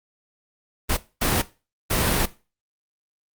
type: noise bursts at uneven times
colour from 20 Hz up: pink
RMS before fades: -21 dBFS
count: 3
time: 0.89-0.97 / 1.21-1.42 / 1.9-2.26 s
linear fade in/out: 10 ms
effects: noise-tail reverb RT60 0.3 s tail -17 dB re dry + Opus 32 kbps